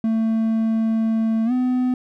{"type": "tone with pitch glide", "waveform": "triangle", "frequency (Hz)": [223.3, 252.1], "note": ["A3", "B3"], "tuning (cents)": [26, 36], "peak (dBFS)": -15, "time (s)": [0.04, 1.94], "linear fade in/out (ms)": 2, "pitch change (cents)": 210, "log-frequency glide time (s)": [1.45, 1.52], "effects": []}